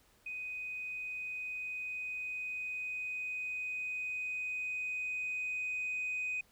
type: tone with level ramp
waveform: sine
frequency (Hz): 2500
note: D#7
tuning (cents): +8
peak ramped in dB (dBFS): -38 to -32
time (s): 0.26-6.41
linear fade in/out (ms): 5
effects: tanh soft clip ceiling -31 dBFS + pink hiss -67 dBFS RMS until 6.51 s